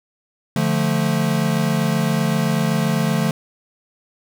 square chord, D minor, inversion none, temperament equal, 146.83 / 174.61 / 220 Hz, D3 / F3 / A3, 0 / 0 / 0 cents, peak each -22 dBFS, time 0.56-3.31 s, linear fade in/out 2 ms, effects none

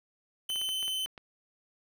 45% pulse tone, 3055 Hz, G7, 45 cents flat, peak -30 dBFS, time 0.49-1.06 s, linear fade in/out 5 ms
clicks, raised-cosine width 0.3 ms, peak -29 dBFS, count 8, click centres 0.501 / 0.559 / 0.615 / 0.69 / 0.828 / 0.88 / 1.06 / 1.178 s
effects none

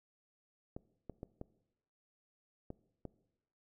clicks, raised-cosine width 2 ms, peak -30 dBFS, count 6, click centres 0.765 / 1.097 / 1.231 / 1.414 / 2.704 / 3.053 s, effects noise-tail reverb RT60 0.9 s tail -20 dB re dry

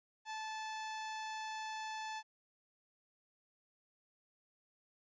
sawtooth tone, 872 Hz, A5, 16 cents flat, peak -37 dBFS, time 0.25-2.23 s, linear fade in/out 50 ms, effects resampled to 16000 Hz + 13-bit

